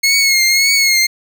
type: tone with vibrato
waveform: 20% pulse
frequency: 2169 Hz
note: C#7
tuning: 38 cents flat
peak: -5 dBFS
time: 0.03-1.07 s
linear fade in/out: 10 ms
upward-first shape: triangle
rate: 1.8 Hz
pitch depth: 59 cents each way
effects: none